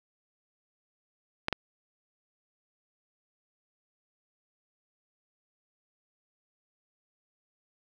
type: clicks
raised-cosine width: 0.3 ms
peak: -11 dBFS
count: 2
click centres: 1.484 / 1.527 s
effects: none